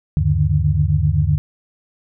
sine tone cluster, 77.9 / 98.4 / 144.8 / 152.6 Hz, D#2 / G2 / D3 / D#3, +3 / +7 / -24 / -33 cents, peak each -19 dBFS, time 0.17-1.38 s, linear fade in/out 0 ms, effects none

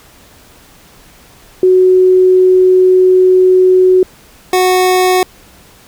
sine / 25% pulse tone pair in turn, 370 / 368.3 Hz, F#4 / F#4, 0 / -8 cents, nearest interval unison, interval 8 cents, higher first, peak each -4 dBFS, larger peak neither, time 1.63-4.03 / 4.53-5.23 s, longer first, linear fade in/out 2 ms, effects pink hiss -42 dBFS RMS until 5.87 s

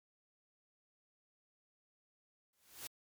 white noise with exponential growth, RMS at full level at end -43 dBFS, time 2.53-2.87 s, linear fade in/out 1 ms, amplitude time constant 73 ms, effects MP3 96 kbps

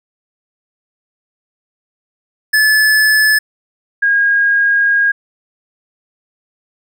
square / sine tone pair in turn, 1728 / 1631 Hz, A6 / G#6, -32 / -32 cents, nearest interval minor second, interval 100 cents, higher first, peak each -9 dBFS, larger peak neither, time 2.53-3.39 / 4.02-5.12 s, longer second, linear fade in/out 10 ms, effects none

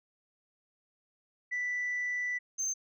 sine tone pair in turn, 1975.5 / 6284 Hz, B6 / G8, 0 / +3 cents, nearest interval octave + minor sixth, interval 2003 cents, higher second, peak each -29 / -28 dBFS, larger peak second, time 1.51-2.39 / 2.58-2.74 s, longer first, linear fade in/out 20 ms, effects tanh soft clip ceiling -28 dBFS

